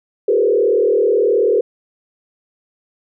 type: tone with frequency modulation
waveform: sine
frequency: 440 Hz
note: A4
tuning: in tune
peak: -11 dBFS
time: 0.28-1.61 s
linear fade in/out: 5 ms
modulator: 38.6 Hz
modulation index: 1.6
effects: none